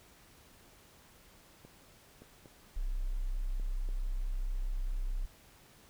clicks, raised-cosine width 2 ms, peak -39 dBFS, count 5, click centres 1.65 / 2.22 / 2.458 / 3.598 / 3.889 s
sine tone, 32.28 Hz, C1, 23 cents flat, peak -31 dBFS, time 2.76-5.26 s, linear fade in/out 10 ms
effects pink hiss -60 dBFS RMS until 5.89 s

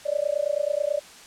sine tone with amplitude modulation, 587.3 Hz, D5, in tune, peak -18 dBFS, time 0.05-1 s, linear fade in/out 20 ms, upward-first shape sine, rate 29.2 Hz, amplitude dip 100%, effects white hiss -46 dBFS RMS until 1.26 s + low-pass 8000 Hz 12 dB/octave

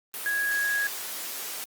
sine tone in noise, 1658 Hz, G#6, 3 cents flat, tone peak -24 dBFS, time 0.26-0.87 s, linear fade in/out 0 ms, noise white, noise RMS -35 dBFS, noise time 0.14-1.64 s, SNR +8 dB, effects high-pass 300 Hz 12 dB/octave + Opus 32 kbps

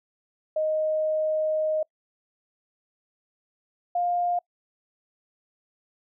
sine tone pair in turn, 622.3 / 704.8 Hz, D#5 / F5, 0 / +16 cents, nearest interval major second, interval 216 cents, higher second, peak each -22 dBFS, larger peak neither, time 0.56-1.83 / 3.95-4.39 s, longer first, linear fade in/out 5 ms, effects noise-tail reverb RT60 0.1 s tail -26 dB re dry

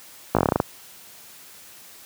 slowing click train, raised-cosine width 1 ms, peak -3 dBFS, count 10, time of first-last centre 0.35-0.601 s, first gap 17 ms, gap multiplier 1.12, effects white hiss -46 dBFS RMS until 2.05 s + high-pass 80 Hz 12 dB/octave

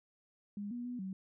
sine tone with pitch steps, 204.1 / 241.5 / 246 / 190.2 Hz, G#3 / B3 / B3 / F#3, -30 / -39 / -7 / +48 cents, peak -38 dBFS, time 0.57-1.13 s, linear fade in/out 2 ms, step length 140 ms, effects none

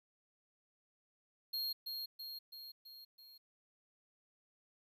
square tone with echo, 4246 Hz, C8, 25 cents sharp, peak -37 dBFS, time 1.53-1.73 s, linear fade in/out 10 ms, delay 330 ms, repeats 5, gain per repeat -4 dB, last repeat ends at 3.38 s, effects 13-bit

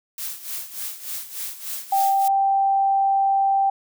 blue noise with tremolo, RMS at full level -29 dBFS, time 0.18-2.28 s, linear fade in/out 2 ms, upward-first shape sine, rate 3.4 Hz, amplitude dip 75%
sine tone, 784 Hz, G5, in tune, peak -16 dBFS, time 1.92-3.7 s, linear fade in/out 5 ms
effects none

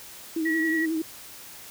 sine tone with vibrato, 321 Hz, E4, 46 cents flat, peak -24 dBFS, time 0.36-1.02 s, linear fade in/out 5 ms, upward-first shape triangle, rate 11 Hz, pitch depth 57 cents each way
sine tone, 1923 Hz, B6, 47 cents flat, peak -25 dBFS, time 0.45-0.86 s, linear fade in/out 10 ms
effects white hiss -44 dBFS RMS until 1.7 s

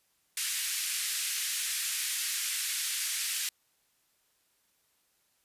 white band-pass noise, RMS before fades -33 dBFS, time 0.37-3.49 s, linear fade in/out 2 ms, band 1700 to 12000 Hz, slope 24 dB/octave, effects white hiss -72 dBFS RMS until 5.44 s + resampled to 32000 Hz

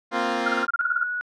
10% pulse chord, Bb suspended second, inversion none, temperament equal, 233.1 / 261.6 / 349.2 Hz, Bb3 / C4 / F4, 0 / 0 / 0 cents, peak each -19 dBFS, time 0.11-0.67 s, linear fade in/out 50 ms
sine tone bursts, 1396.9 Hz, F6, in tune, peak -19 dBFS, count 11, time 0.46-1.036 s, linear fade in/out 5 ms, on 26 ms, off 29 ms
sine tone, 1464 Hz, F#6, 19 cents flat, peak -25 dBFS, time 0.81-1.21 s, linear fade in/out 0 ms
effects low-pass 4000 Hz 12 dB/octave

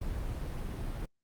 brown noise, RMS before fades -36 dBFS, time 0.01-1.06 s, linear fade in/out 10 ms, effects noise-tail reverb RT60 0.1 s tail -26 dB re dry + Opus 32 kbps

